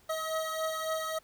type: beating tone pair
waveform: 25% pulse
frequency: 636 / 639.6 Hz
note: D#5 / D#5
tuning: +38 / +48 cents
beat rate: 3.6 Hz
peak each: -29 / -33 dBFS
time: 0.09-1.19 s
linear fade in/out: 10 ms
effects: pink hiss -63 dBFS RMS until 1.23 s